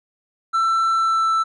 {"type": "tone with pitch glide", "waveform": "triangle", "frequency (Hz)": [1337, 1325.5], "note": ["E6", "E6"], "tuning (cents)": [24, 9], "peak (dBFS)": -14, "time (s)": [0.53, 1.44], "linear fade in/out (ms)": 20, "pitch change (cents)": -15, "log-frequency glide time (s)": [0.94, 1.32], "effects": ["resampled to 24000 Hz"]}